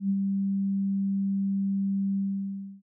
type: tone with ADSR envelope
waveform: sine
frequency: 196.2 Hz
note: G3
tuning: 2 cents sharp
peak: -21 dBFS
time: 0-2.82 s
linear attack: 94 ms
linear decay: 57 ms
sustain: -3 dB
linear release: 650 ms
effects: none